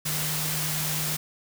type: tone in noise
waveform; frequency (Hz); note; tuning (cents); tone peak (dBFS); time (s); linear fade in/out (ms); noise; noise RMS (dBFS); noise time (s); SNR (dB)
sine; 153.6; D#3; -22; -32; 0.05-1.17; 10; white; -29; 0.05-1.17; -6
effects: none